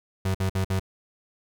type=tone bursts; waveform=35% pulse; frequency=95 Hz; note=F#2; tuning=46 cents sharp; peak=-21 dBFS; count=4; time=0.25-0.796 s; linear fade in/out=5 ms; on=96 ms; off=54 ms; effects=none